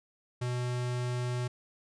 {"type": "tone", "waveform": "square", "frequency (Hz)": 123.47, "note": "B2", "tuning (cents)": 0, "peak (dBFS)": -31, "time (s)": [0.41, 1.48], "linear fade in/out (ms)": 10, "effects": ["resampled to 22050 Hz"]}